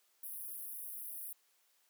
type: high-pass noise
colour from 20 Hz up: pink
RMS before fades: -45 dBFS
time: 0.23-1.33 s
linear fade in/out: 5 ms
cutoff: 10000 Hz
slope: 96 dB/octave
effects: white hiss -73 dBFS RMS until 1.89 s + high-pass 400 Hz 12 dB/octave